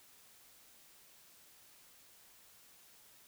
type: silence
effects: white hiss -62 dBFS RMS until 3.27 s